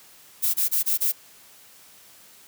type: noise bursts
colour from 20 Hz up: violet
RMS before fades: -22 dBFS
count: 5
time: 0.42-1.124 s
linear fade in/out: 20 ms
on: 120 ms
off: 26 ms
effects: white hiss -51 dBFS RMS until 2.47 s + high-pass 80 Hz 12 dB/octave